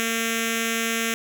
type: tone with notch filter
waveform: 5% pulse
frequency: 227.7 Hz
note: A#3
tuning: 40 cents flat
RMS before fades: -25 dBFS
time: 0-1.14 s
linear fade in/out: 0 ms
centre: 880 Hz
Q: 0.69
effects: none